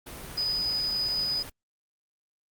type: tone in noise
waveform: sine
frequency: 4978 Hz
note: D#8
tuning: in tune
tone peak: -25 dBFS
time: 0.37-1.43 s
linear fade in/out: 10 ms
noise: pink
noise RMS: -41 dBFS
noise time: 0.06-1.5 s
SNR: +13 dB
effects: Opus 32 kbps